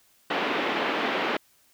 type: band-pass noise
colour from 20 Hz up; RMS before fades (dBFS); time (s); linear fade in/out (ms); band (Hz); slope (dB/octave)
pink; -27; 0.3-1.37; 5; 260 to 3200; 24
effects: white hiss -62 dBFS RMS until 1.73 s